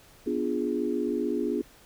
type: chord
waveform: sine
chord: B diminished seventh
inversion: none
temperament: equal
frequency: 246.9 / 293.7 / 349.2 / 415.3 Hz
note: B3 / D4 / F4 / Ab4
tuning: 0 / 0 / 0 / 0 cents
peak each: -31 dBFS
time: 0.26-1.62 s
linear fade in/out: 10 ms
effects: pink hiss -55 dBFS RMS until 1.85 s